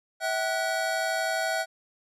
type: tone cluster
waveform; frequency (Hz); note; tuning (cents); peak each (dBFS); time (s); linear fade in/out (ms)
square; 651 / 763 / 1473; E5 / G5 / F#6; -22 / -47 / -8; -30 / -32 / -31; 0.2-1.66; 50
effects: low-pass 12000 Hz 12 dB/octave